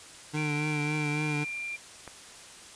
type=tone with vibrato; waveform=25% pulse; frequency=150 Hz; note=D3; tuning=37 cents sharp; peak=-25 dBFS; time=0.33-1.45 s; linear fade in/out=20 ms; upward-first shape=triangle; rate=3.6 Hz; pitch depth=39 cents each way
type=tone with pitch glide; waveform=sine; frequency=2349 to 2383 Hz; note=D7 to D7; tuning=0 to +25 cents; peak=-33 dBFS; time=0.36-1.77 s; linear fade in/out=20 ms; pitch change=+25 cents; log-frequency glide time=1.12-1.3 s
type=click; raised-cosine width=0.5 ms; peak=-26 dBFS; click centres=2.077 s
effects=white hiss -48 dBFS RMS until 2.75 s + resampled to 22050 Hz